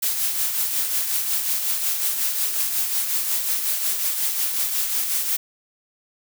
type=noise with tremolo; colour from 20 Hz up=blue; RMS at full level=-21 dBFS; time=0.02-5.37 s; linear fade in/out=10 ms; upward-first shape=triangle; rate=5.5 Hz; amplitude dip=50%; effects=none